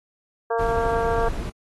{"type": "harmonic tone", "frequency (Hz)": 230, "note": "A#3", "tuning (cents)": -23, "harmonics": [2, 3, 4, 5, 6, 7], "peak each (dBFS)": [-23, -26, -29, -31, -37, -35], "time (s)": [0.5, 1.29], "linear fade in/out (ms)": 10}
{"type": "noise", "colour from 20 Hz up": "brown", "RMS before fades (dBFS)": -28, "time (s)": [0.59, 1.5], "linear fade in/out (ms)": 5}
{"effects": ["AAC 32 kbps"]}